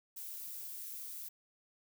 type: noise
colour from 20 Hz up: violet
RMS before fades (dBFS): -45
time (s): 0.16-1.29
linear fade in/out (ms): 10
effects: none